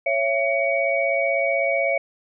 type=tone cluster; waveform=sine; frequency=553 / 669 / 2254 Hz; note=C#5 / E5 / C#7; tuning=-4 / +25 / +28 cents; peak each=-23 dBFS; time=0.06-1.98 s; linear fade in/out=5 ms; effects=none